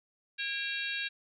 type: harmonic tone with a mistuned harmonic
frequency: 545 Hz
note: C#5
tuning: 29 cents flat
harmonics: 3 / 4 / 5 / 6 / 7 / 8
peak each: -37 / -39 / -39 / -43 / -40 / -47 dBFS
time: 0.38-1.09 s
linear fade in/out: 20 ms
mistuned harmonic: 4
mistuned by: +140 cents
effects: none